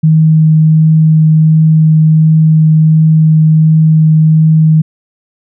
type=tone with vibrato; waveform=sine; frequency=157.5 Hz; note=D#3; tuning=21 cents sharp; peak=-3 dBFS; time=0.03-4.82 s; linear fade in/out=10 ms; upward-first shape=triangle; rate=1.4 Hz; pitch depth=9 cents each way; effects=none